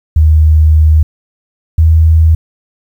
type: tone pair in turn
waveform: sine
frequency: 77.78 / 80.29 Hz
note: D#2 / E2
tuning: 0 / -45 cents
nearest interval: minor second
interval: 55 cents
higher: second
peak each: -3 dBFS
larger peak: neither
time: 0.16-1.03 / 1.78-2.35 s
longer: first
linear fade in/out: 5 ms
effects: 7-bit